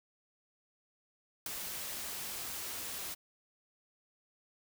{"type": "noise with ADSR envelope", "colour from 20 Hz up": "white", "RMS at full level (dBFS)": -35, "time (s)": [1.46, 3.15], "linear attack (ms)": 3, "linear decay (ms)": 7, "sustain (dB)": -6, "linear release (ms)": 19, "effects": []}